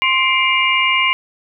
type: tone cluster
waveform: sine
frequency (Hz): 1047 / 2105 / 2346 / 2837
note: C6 / C7 / D7 / F7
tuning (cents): +1 / +10 / -2 / +27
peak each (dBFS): -18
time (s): 0.02-1.13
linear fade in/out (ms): 0
effects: none